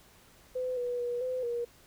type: tone with pitch steps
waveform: sine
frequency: 507 / 488.6 / 483.2 / 509 / 475.5 Hz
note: B4 / B4 / B4 / C5 / A#4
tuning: +45 / -19 / -38 / -48 / +34 cents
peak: -30 dBFS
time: 0.55-1.65 s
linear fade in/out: 10 ms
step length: 220 ms
effects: pink hiss -59 dBFS RMS until 1.86 s